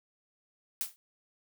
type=noise with exponential decay; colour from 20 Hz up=blue; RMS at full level=-29 dBFS; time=0.81-0.96 s; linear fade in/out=0 ms; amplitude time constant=32 ms; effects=none